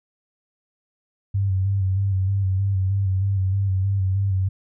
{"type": "tone with vibrato", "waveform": "sine", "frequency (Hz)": 96.6, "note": "G2", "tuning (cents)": -25, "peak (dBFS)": -18, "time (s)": [1.34, 4.49], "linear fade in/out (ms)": 10, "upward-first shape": "square", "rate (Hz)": 3.2, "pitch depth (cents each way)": 36, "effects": []}